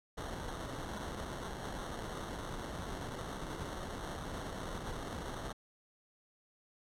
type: noise with sample-and-hold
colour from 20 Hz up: pink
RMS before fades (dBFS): -42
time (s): 0.17-5.53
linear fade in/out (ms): 10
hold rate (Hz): 2450
effects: low-pass 11000 Hz 12 dB/octave

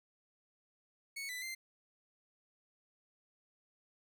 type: tone with pitch steps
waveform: sawtooth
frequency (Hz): 2214 / 1995 / 2084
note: C#7 / B6 / C7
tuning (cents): -3 / +17 / -7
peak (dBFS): -37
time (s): 1.16-1.55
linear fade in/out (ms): 10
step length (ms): 130
effects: none

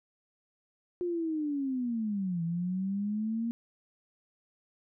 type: linear two-way sweep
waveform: sine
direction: down then up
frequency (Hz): 358.4 to 164.81 to 234.7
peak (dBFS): -29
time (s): 1.01-3.51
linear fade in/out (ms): 0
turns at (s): 2.43
effects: none

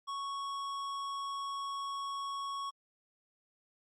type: tone with hard clipping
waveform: sine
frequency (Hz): 1108.7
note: C#6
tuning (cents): 0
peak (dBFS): -38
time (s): 0.07-2.71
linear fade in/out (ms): 20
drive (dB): 12
effects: Opus 48 kbps

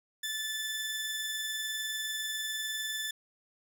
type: tone pair together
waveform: sawtooth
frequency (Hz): 1747 / 3514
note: A6 / A7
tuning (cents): -13 / -3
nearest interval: octave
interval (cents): 1210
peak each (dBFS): -33 / -33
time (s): 0.23-3.11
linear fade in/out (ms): 5
effects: none

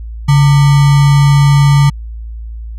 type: tone with sample-and-hold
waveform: sine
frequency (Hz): 141.8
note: C#3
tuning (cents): +40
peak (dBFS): -4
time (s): 0.28-1.9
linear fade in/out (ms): 10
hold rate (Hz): 1050
effects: added 56 Hz sine -22 dBFS peak until 2.78 s + low-pass 9000 Hz 12 dB/octave

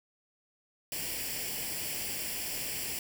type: noise with comb filter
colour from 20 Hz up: white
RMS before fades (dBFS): -36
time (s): 0.92-2.99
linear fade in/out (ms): 2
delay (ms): 0.39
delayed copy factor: +0.7
effects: none

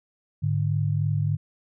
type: tone pair together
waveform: sine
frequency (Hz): 104.6 / 147.93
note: G#2 / D3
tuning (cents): +13 / +13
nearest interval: tritone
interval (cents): 600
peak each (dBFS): -24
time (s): 0.42-1.37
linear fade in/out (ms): 20
effects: none

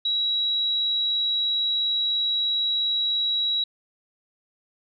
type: tone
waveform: sine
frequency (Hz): 3879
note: B7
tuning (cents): -32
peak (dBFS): -21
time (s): 0.05-3.64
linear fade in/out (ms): 5
effects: none

